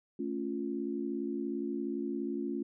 sine chord, A augmented, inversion none, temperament equal, 220 / 277.2 / 349.2 Hz, A3 / C#4 / E#4, 0 / 0 / 0 cents, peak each -38 / -36 / -37 dBFS, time 0.19-2.63 s, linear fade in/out 5 ms, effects none

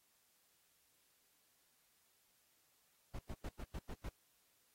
brown noise bursts, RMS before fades -44 dBFS, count 7, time 3.14-4.09 s, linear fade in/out 5 ms, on 50 ms, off 100 ms, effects white hiss -75 dBFS RMS until 4.74 s + AAC 48 kbps

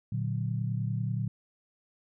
sine chord, Bb augmented, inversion none, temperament equal, 116.54 / 146.83 / 185 Hz, Bb2 / D3 / F#3, 0 / 0 / 0 cents, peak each -30 / -34 / -36 dBFS, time 0.12-1.28 s, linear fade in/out 5 ms, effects none

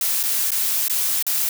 blue noise with dropouts, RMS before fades -21 dBFS, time 0.01-1.49 s, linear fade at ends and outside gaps 2 ms, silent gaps 0.23-0.235 / 0.507-0.517 / 0.882-0.897 / 1.226-1.266 s, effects none

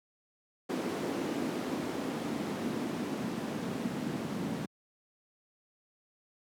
white noise with band-pass filter sweep, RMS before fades -35 dBFS, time 0.69-4.66 s, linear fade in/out 10 ms, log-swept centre 300 to 200 Hz, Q 2.2, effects high-pass 100 Hz 12 dB/octave

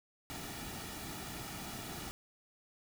pink noise with comb filter, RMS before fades -44 dBFS, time 0.3-2.11 s, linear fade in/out 0 ms, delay 1.9 ms, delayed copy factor -0.55, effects none

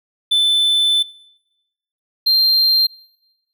triangle tone pair in turn, 3520 / 4174 Hz, A7 / C8, 0 / -5 cents, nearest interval minor third, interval 295 cents, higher second, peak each -10 dBFS, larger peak neither, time 0.31-1.03 / 2.26-2.87 s, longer first, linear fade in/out 10 ms, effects noise-tail reverb RT60 1.0 s tail -24 dB re dry

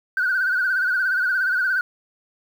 sine tone with vibrato, 1500 Hz, F#6, 23 cents sharp, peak -17 dBFS, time 0.17-1.81 s, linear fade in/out 2 ms, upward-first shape sine, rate 17 Hz, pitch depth 77 cents each way, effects tanh soft clip ceiling -14 dBFS + 8-bit

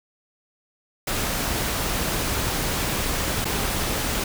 pink noise with dropouts, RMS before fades -25 dBFS, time 1.07-4.24 s, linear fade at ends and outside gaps 5 ms, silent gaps 3.446-3.452 s, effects none

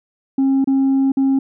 sine tone with dropouts, 269.8 Hz, C#4, 47 cents flat, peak -10 dBFS, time 0.38-1.39 s, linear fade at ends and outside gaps 5 ms, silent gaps 0.644-0.673 / 1.12-1.17 s, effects tanh soft clip ceiling -11 dBFS

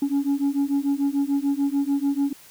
sine beating tone pair, 277.2 / 284 Hz, C#4 / C#4, 0 / +42 cents, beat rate 6.8 Hz, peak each -21 dBFS, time 0.02-2.33 s, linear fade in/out 5 ms, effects tanh soft clip ceiling -17 dBFS + white hiss -49 dBFS RMS until 2.5 s

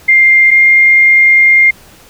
sine tone pair in turn, 2105 / 2115 Hz, C7 / C7, +10 / +18 cents, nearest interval unison, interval 8 cents, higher second, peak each -3 dBFS, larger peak neither, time 0.08-0.51 / 0.51-1.71 s, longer second, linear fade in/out 10 ms, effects pink hiss -40 dBFS RMS until 2.09 s

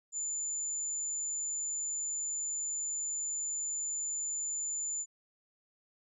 sine tone, 7050 Hz, A8, 2 cents sharp, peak -33 dBFS, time 0.12-5.06 s, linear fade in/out 50 ms, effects none

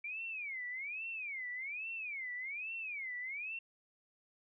sine tone with vibrato, 2305 Hz, D7, 33 cents flat, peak -39 dBFS, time 0.04-3.59 s, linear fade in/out 5 ms, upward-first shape sine, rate 1.2 Hz, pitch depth 280 cents each way, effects none

